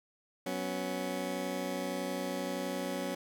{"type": "chord", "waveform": "20% pulse", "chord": "F# suspended fourth", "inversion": "none", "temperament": "just", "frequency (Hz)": [185, 246.7, 277.5], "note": ["F#3", "B3", "C#4"], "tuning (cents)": [0, -2, 2], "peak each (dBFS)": [-34, -35, -33], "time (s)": [0.46, 3.15], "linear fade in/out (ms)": 5, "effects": []}